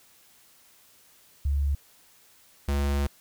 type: tone pair in turn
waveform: sine / square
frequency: 70.6 / 70.6 Hz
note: C#2 / C#2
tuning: +32 / +32 cents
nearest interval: unison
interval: 0 cents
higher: neither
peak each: -22 / -24 dBFS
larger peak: first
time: 1.45-1.75 / 2.68-3.07 s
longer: second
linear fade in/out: 5 ms
effects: white hiss -58 dBFS RMS until 3.2 s